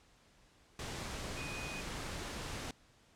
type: tone in noise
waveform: sine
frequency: 2489 Hz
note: D#7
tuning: in tune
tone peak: -45 dBFS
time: 1.37-1.81 s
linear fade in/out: 2 ms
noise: pink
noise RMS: -42 dBFS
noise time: 0.79-2.71 s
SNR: -6 dB
effects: pink hiss -66 dBFS RMS until 3.15 s + low-pass 8000 Hz 12 dB/octave